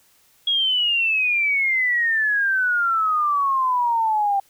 sine exponential sweep, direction down, 3322 to 784 Hz, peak -17 dBFS, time 0.47-4.4 s, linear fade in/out 5 ms, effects white hiss -58 dBFS RMS until 4.49 s

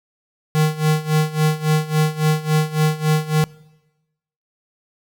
square tone with tremolo, 154.7 Hz, D#3, 10 cents flat, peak -13 dBFS, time 0.55-3.44 s, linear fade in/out 0 ms, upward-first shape sine, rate 3.6 Hz, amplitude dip 85%, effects noise-tail reverb RT60 1.0 s tail -22 dB re dry

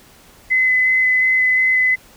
sine tone with vibrato, 2028 Hz, B6, 45 cents sharp, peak -12 dBFS, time 0.5-1.96 s, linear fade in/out 20 ms, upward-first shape square, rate 2.8 Hz, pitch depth 8 cents each way, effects pink hiss -47 dBFS RMS until 2.16 s

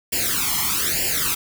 white noise with flanger, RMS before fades -22 dBFS, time 0.12-1.35 s, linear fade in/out 10 ms, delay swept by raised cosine 0.4 to 0.97 ms, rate 1.1 Hz, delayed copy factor +0.95, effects none

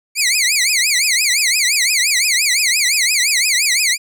15% pulse tone with vibrato, 2221 Hz, C#7, 3 cents sharp, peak -6 dBFS, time 0.15-3.98 s, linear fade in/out 50 ms, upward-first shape triangle, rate 5.8 Hz, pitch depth 270 cents each way, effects none

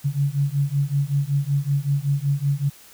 sine beating tone pair, 138.59 / 143.89 Hz, C#3 / D3, 0 / -35 cents, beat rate 5.3 Hz, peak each -22 dBFS, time 0.04-2.7 s, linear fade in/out 20 ms, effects white hiss -48 dBFS RMS until 2.93 s

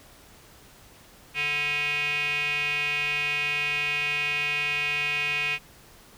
square tone with band-pass filter, 146.83 Hz, D3, in tune, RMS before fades -27 dBFS, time 1.34-5.59 s, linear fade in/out 50 ms, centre 2500 Hz, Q 8, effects pink hiss -52 dBFS RMS until 6.17 s

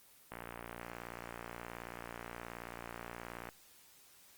click train, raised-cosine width 0.5 ms, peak -28 dBFS, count 187, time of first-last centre 0.32-3.489 s, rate 58.7 Hz, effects white hiss -62 dBFS RMS until 4.37 s + Opus 24 kbps

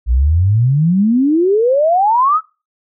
sine exponential sweep, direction up, 56 to 1330 Hz, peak -9 dBFS, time 0.06-2.41 s, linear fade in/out 50 ms, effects noise-tail reverb RT60 0.3 s tail -23 dB re dry

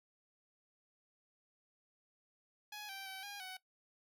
10% pulse tone with pitch steps, 837 / 780 / 767 / 812 / 749 Hz, G#5 / G5 / G5 / G#5 / F#5, +13 / -9 / -38 / -39 / +21 cents, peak -37 dBFS, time 2.72-3.57 s, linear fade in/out 5 ms, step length 170 ms, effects noise-tail reverb RT60 0.1 s tail -18 dB re dry

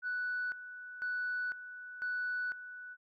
sine tone with tremolo, 1483 Hz, F#6, 4 cents sharp, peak -32 dBFS, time 0.02-2.97 s, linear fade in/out 50 ms, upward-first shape square, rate 1 Hz, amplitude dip 75%, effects tanh soft clip ceiling -29 dBFS

